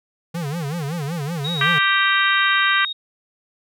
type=tone with vibrato; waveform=square; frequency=155.56 Hz; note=D#3; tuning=in tune; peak=-24 dBFS; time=0.34-1.79 s; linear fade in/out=10 ms; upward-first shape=sine; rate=5.3 Hz; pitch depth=210 cents each way
type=tone with pitch glide; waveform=sine; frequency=3798 to 3739 Hz; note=A#7 to A#7; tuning=+32 to +4 cents; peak=-24 dBFS; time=1.44-2.93 s; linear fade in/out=10 ms; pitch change=-28 cents; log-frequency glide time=1.61-1.74 s
type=harmonic tone; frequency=392 Hz; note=G4; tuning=in tune; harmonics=3 / 4 / 5 / 6 / 7 / 8; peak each=-21 / -19 / -22 / -26 / -27 / -26 dBFS; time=1.61-2.85 s; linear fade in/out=2 ms
effects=none